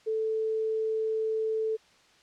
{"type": "tone", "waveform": "sine", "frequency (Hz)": 440, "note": "A4", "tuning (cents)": 0, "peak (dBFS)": -26, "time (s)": [0.06, 1.77], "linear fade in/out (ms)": 20, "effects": ["white hiss -60 dBFS RMS until 2.22 s", "low-pass 5000 Hz 12 dB/octave"]}